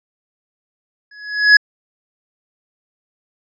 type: tone with exponential growth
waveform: square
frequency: 1684 Hz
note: G#6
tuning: 24 cents sharp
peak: -3 dBFS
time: 1.11-1.57 s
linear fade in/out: 5 ms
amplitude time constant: 100 ms
effects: resampled to 16000 Hz